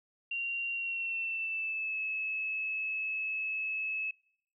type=tone with pitch glide; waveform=sine; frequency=2762 to 2592 Hz; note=F7 to E7; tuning=-20 to -30 cents; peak=-32 dBFS; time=0.31-4.11 s; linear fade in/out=5 ms; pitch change=-110 cents; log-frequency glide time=0.72-1.99 s; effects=noise-tail reverb RT60 0.7 s tail -24 dB re dry